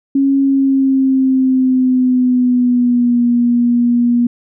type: tone with pitch glide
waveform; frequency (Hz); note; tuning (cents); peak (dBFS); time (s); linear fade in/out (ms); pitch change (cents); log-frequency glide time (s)
sine; 274.1 to 240; C#4 to B3; -19 to -49; -9; 0.15-4.27; 5; -230; 0.4-3.22
effects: none